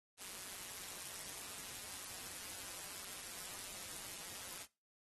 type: noise with amplitude modulation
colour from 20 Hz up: white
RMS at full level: -45 dBFS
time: 0.17-4.67 s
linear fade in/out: 50 ms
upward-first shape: sine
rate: 188 Hz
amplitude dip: 80%
effects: noise-tail reverb RT60 0.3 s tail -22 dB re dry + AAC 32 kbps